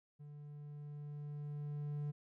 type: tone with level ramp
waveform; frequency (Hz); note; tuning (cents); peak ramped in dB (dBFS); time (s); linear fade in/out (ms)
triangle; 146.83; D3; 0; -48 to -35; 0.19-2.12; 20
effects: none